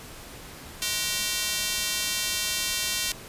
square tone with high-pass filter, 210 Hz, G#3, 19 cents sharp, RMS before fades -28 dBFS, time 0.82-3.12 s, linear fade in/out 0 ms, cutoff 3400 Hz, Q 0.83, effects pink hiss -43 dBFS RMS until 3.28 s + resampled to 32000 Hz

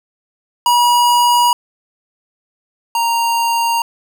square tone pair in turn, 964 / 930.8 Hz, B5 / A#5, -42 / -3 cents, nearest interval minor second, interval 61 cents, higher first, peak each -10 / -14 dBFS, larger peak first, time 0.66-1.53 / 2.95-3.82 s, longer neither, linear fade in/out 2 ms, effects none

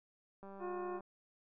click train, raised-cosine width 1 ms, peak -39 dBFS, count 114, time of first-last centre 0.43-1.007 s, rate 196 Hz
harmonic tone, 358.8 Hz, F4, 47 cents sharp, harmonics 1 / 2 / 3 / 4 / 5 / 7, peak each -40 / -47 / -47 / -57 / -61 / -65 dBFS, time 0.59-1.01 s, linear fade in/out 50 ms
effects none

